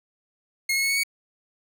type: tone with pitch steps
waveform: sawtooth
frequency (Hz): 2157 / 2177 / 2197 / 2218 / 2238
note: C#7 / C#7 / C#7 / C#7 / C#7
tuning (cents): -48 / -32 / -16 / 0 / +16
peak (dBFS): -18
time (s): 0.69-1.035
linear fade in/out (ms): 5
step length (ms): 69
effects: none